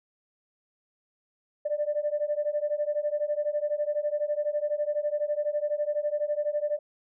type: beating tone pair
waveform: sine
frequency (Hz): 587.3 / 599.3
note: D5 / D5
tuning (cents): 0 / +35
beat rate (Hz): 12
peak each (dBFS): -28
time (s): 1.65-6.79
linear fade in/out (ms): 10
effects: tanh soft clip ceiling -18 dBFS